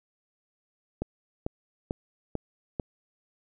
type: click train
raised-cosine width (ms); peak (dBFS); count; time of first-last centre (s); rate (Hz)
2; -16; 5; 1.02-2.798; 2.25
effects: none